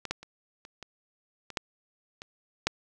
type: clicks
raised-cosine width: 0.2 ms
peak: -18 / -13 / -28 / -29 / -24 / -24 / -11 / -24 / -7 dBFS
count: 9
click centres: 0.053 / 0.11 / 0.23 / 0.651 / 0.827 / 1.503 / 1.572 / 2.219 / 2.67 s
effects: none